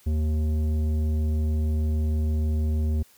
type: tone with tanh clipping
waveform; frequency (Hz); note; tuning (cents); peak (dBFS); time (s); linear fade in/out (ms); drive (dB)
sine; 77.2; D#2; -13; -23; 0.06-3.03; 10; 11
effects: white hiss -57 dBFS RMS until 3.17 s